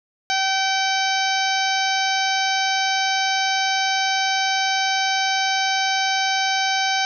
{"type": "harmonic tone", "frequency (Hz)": 770, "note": "G5", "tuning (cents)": -31, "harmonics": [1, 2, 3, 4, 5, 6, 7, 8], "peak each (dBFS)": [-22, -25, -27, -28, -29, -30, -30, -31], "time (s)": [0.3, 7.05], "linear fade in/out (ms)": 0, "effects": []}